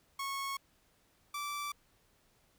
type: tone pair in turn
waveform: sawtooth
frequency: 1099 / 1164.3 Hz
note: C#6 / D6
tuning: -15 / -15 cents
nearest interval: minor second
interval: 100 cents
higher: second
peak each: -32 / -33 dBFS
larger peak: first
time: 0.19-0.57 / 1.34-1.72 s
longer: neither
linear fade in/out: 5 ms
effects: pink hiss -70 dBFS RMS until 2.58 s